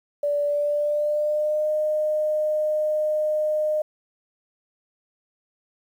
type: tone with pitch glide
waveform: sine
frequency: 581 to 611.6 Hz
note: D5 to D#5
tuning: -19 to -30 cents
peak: -20 dBFS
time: 0.23-3.82 s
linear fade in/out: 5 ms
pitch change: +89 cents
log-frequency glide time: 0.46-1.7 s
effects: 9-bit